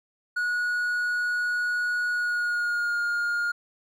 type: tone with pitch glide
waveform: triangle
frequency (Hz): 1457 to 1418.8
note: F#6 to F6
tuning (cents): -27 to +27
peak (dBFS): -22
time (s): 0.36-3.52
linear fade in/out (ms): 10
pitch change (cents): -46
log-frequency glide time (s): 2.1-2.99
effects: none